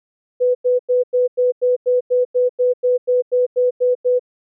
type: tone bursts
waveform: sine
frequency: 497.1 Hz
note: B4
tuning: 11 cents sharp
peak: -12 dBFS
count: 16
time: 0.4-4.195 s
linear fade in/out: 20 ms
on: 150 ms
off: 93 ms
effects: none